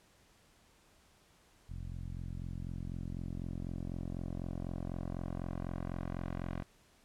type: tone with low-pass filter sweep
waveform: 10% pulse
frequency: 44 Hz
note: F1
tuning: 14 cents sharp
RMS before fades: -40 dBFS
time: 1.69-6.63 s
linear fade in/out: 10 ms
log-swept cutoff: 110 to 2200 Hz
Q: 0.75
effects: pink hiss -66 dBFS RMS until 7.04 s + low-pass 11000 Hz 12 dB/octave